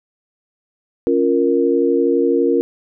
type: chord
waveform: sine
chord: Bb minor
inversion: first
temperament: equal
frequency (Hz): 277.2 / 349.2 / 466.2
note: Db4 / F4 / Bb4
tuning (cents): 0 / 0 / 0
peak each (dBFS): -18 / -17 / -16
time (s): 1.07-2.61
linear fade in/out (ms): 0
effects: none